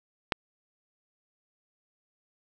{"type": "click", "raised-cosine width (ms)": 0.3, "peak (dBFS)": -8, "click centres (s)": 0.322, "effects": []}